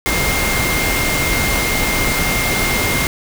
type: tone in noise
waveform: sine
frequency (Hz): 2117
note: C7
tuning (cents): +20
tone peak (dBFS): -20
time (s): 0.06-3.07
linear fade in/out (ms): 0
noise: pink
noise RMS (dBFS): -18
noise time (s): 0.06-3.07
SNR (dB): -5
effects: none